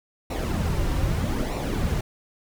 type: noise with flanger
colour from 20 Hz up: brown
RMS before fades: -25 dBFS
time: 0.3-2.01 s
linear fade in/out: 5 ms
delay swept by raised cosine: 0.61 to 4.81 ms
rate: 0.8 Hz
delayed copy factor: -0.6
effects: none